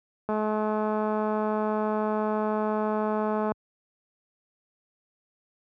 click train, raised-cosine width 1 ms, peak -15 dBFS, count 692, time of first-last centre 0.29-3.519 s, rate 214 Hz, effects high-pass 80 Hz 12 dB/octave

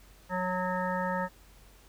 harmonic tone, 183.1 Hz, F#3, 18 cents flat, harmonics 1 / 3 / 5 / 7 / 9 / 10, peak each -34 / -34 / -33 / -38 / -41 / -39 dBFS, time 0.29-1.29 s, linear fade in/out 50 ms, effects added 47 Hz sine -56 dBFS peak until 1.88 s + pink hiss -59 dBFS RMS until 1.88 s

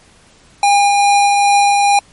square tone with tremolo, 809 Hz, G#5, 46 cents flat, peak -8 dBFS, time 0.63-1.99 s, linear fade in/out 2 ms, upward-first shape triangle, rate 2.4 Hz, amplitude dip 25%, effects pink hiss -47 dBFS RMS until 2.12 s + MP3 48 kbps

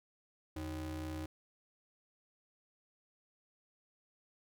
square ring-modulated tone, 114.5 Hz, A#2, 31 cents flat, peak -37 dBFS, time 0.56-1.26 s, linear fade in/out 5 ms, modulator 197 Hz, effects none

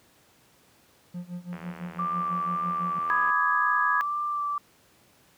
triangle tone with tremolo, 176.9 Hz, F3, 23 cents sharp, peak -29 dBFS, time 1.14-2.99 s, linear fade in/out 5 ms, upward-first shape sine, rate 6 Hz, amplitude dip 90%
click train, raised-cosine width 0.5 ms, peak -27 dBFS, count 145, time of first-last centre 1.53-3.299 s, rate 81.4 Hz
sine tone with vibrato, 1174.7 Hz, D6, in tune, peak -26 dBFS, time 1.99-4.58 s, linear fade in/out 2 ms, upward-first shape sine, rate 1.9 Hz, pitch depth 15 cents each way
sine chord, G# minor, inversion first, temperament just, 996.7 / 1245.9 / 1661.2 Hz, B5 / D#6 / G#6, +16 / +2 / 0 cents, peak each -28 / -28 / -25 dBFS, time 3.1-4.01 s, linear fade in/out 0 ms
effects pink hiss -60 dBFS RMS until 5.37 s + high-pass 100 Hz 12 dB/octave

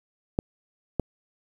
clicks, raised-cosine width 2 ms, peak -10 dBFS, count 2, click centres 0.389 / 0.997 s, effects 8-bit

